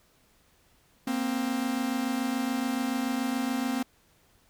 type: tone pair together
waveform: 45% pulse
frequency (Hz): 235.8 / 262.8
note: A#3 / C4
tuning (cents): +20 / +8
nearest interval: major second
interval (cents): 188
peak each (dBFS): -31 / -29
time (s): 1.07-3.83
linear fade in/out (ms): 5
effects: pink hiss -64 dBFS RMS until 4.49 s